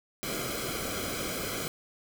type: noise with comb filter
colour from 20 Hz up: pink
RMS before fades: -34 dBFS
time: 0.23-1.68 s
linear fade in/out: 0 ms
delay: 1.1 ms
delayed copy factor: -0.75
effects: none